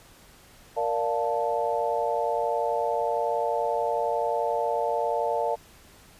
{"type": "chord", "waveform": "sine", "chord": "Bb major seventh", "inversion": "none", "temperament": "equal", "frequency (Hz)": [466.2, 587.3, 698.5, 880], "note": ["Bb4", "D5", "F5", "A5"], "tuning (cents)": [0, 0, 0, 0], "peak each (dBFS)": -29, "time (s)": [0.76, 5.56], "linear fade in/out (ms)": 20, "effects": ["pink hiss -53 dBFS RMS until 6.19 s", "resampled to 32000 Hz"]}